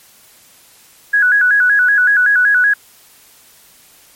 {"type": "tone with vibrato", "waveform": "sine", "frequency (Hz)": 1568, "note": "G6", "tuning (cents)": 0, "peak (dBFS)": -8, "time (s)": [1.13, 2.74], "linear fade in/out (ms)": 10, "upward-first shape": "square", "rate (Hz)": 5.3, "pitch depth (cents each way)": 100, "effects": ["white hiss -46 dBFS RMS until 4.15 s", "MP3 64 kbps"]}